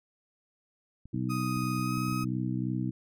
clicks, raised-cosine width 5 ms, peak -35 dBFS, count 9, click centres 1.056 / 1.161 / 1.571 / 1.641 / 1.792 / 1.979 / 2.083 / 2.125 / 2.24 s
harmonic tone, 63 Hz, B1, 35 cents sharp, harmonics 2 / 3 / 4 / 5, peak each -32 / -34 / -35 / -36 dBFS, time 1.13-2.91 s, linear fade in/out 10 ms
35% pulse tone with pitch glide, 1248 to 1264 Hz, D#6 to D#6, +5 to +27 cents, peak -33 dBFS, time 1.29-2.25 s, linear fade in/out 20 ms, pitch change +22 cents, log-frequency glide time 1.82-1.94 s
effects none

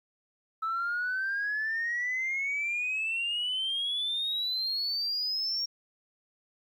sine exponential sweep, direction up, 1303 to 5588 Hz, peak -27 dBFS, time 0.62-5.66 s, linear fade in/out 10 ms, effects tanh soft clip ceiling -25 dBFS + 11-bit

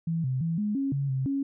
sine tone with pitch steps, 165.1 / 129.7 / 165.4 / 208.9 / 273.8 / 139.3 / 132.4 / 276 Hz, E3 / C3 / E3 / G#3 / C#4 / C#3 / C3 / C#4, +3 / -15 / +6 / +10 / -21 / +9 / +21 / -7 cents, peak -25 dBFS, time 0.07-1.43 s, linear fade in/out 5 ms, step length 170 ms, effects none

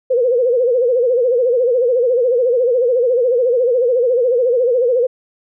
sine tone with vibrato, 492 Hz, B4, 7 cents flat, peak -11 dBFS, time 0.1-5.07 s, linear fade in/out 10 ms, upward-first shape sine, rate 14 Hz, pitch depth 110 cents each way, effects none

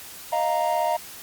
triangle chord, Eb suspended second, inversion none, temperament equal, 622.3 / 698.5 / 932.3 Hz, Eb5 / F5 / Bb5, 0 / 0 / 0 cents, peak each -24 / -23 / -23 dBFS, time 0.32-0.97 s, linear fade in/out 10 ms, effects white hiss -41 dBFS RMS until 1.22 s + Opus 48 kbps

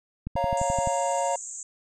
click train, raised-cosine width 5 ms, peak -19 dBFS, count 8, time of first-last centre 0.27-0.873 s, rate 11.6 Hz
triangle chord, Bb minor, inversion first, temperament equal, 554.4 / 698.5 / 932.3 Hz, Db5 / F5 / Bb5, 0 / 0 / 0 cents, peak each -26 dBFS, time 0.36-1.36 s, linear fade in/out 5 ms
white band-pass noise, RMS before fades -38 dBFS, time 0.57-1.63 s, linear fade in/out 2 ms, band 6600 to 7900 Hz, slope 96 dB/octave
effects none

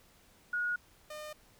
sine / sawtooth tone pair in turn, 1447 / 607 Hz, F#6 / D#5, -39 / -43 cents, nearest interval octave + minor third, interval 1504 cents, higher first, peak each -30 / -38 dBFS, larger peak first, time 0.53-0.76 / 1.1-1.33 s, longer neither, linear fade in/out 5 ms, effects pink hiss -63 dBFS RMS until 1.59 s

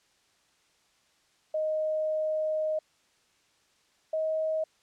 sine tone pair in turn, 622.3 / 631.7 Hz, D#5 / D#5, 0 / +26 cents, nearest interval unison, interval 26 cents, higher second, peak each -26 dBFS, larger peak neither, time 1.54-2.79 / 4.13-4.64 s, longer first, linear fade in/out 5 ms, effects white hiss -67 dBFS RMS until 4.82 s + low-pass 7000 Hz 12 dB/octave

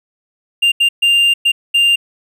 triangle tone bursts at uneven times, 2794 Hz, F7, in tune, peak -7 dBFS, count 5, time 0.62-0.72 / 0.8-0.89 / 1.02-1.34 / 1.45-1.52 / 1.74-1.96 s, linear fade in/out 10 ms, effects none

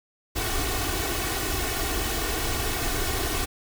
pink noise with comb filter, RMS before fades -27 dBFS, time 0.35-3.46 s, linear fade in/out 20 ms, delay 2.7 ms, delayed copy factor +0.7, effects none

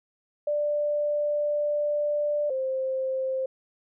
sine tone pair in turn, 590 / 525.6 Hz, D5 / C5, +8 / +8 cents, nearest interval major second, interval 200 cents, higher first, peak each -23 / -25 dBFS, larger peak first, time 0.47-2.5 / 2.5-3.46 s, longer first, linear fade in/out 5 ms, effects none

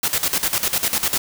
white noise with tremolo, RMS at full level -19 dBFS, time 0.03-1.18 s, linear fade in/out 5 ms, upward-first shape square, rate 10 Hz, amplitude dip 75%, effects none

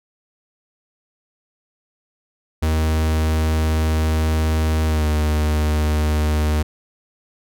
45% pulse tone with pitch glide, 78.7 to 76.2 Hz, D#2 to D#2, +20 to -36 cents, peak -16 dBFS, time 2.62-6.63 s, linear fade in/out 10 ms, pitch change -56 cents, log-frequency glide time 4.86-5.06 s, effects none

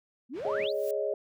sine exponential sweep, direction up, 217.4 to 4978 Hz, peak -34 dBFS, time 0.29-0.73 s, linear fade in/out 50 ms
pink band-pass noise, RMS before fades -48 dBFS, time 0.33-0.69 s, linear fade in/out 50 ms, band 120 to 3100 Hz, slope 12 dB/octave
sine chord, Ab suspended fourth, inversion none, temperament equal, 415.3 / 554.4 / 622.3 Hz, Ab4 / Db5 / Eb5, 0 / 0 / 0 cents, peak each -32 dBFS, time 0.45-1.14 s, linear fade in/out 2 ms
blue noise with exponential growth, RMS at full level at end -44 dBFS, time 0.55-0.91 s, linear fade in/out 2 ms, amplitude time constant 77 ms
effects none

